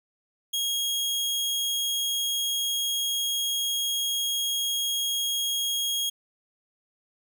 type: tone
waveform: sawtooth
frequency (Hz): 3278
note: G#7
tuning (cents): -23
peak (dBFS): -22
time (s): 0.53-6.1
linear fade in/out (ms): 10
effects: none